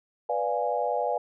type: chord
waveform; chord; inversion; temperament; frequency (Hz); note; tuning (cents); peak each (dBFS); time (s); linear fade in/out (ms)
sine; B diminished seventh; none; equal; 493.9 / 587.3 / 698.5 / 830.6; B4 / D5 / F5 / Ab5; 0 / 0 / 0 / 0; -30; 0.29-1.18; 5
effects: none